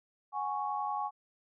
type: chord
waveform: sine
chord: F# suspended second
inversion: none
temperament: equal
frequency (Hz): 740 / 830.6 / 1108.7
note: F#5 / G#5 / C#6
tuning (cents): 0 / 0 / 0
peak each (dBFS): -40 / -34 / -36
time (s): 0.32-1.11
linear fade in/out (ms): 50
effects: none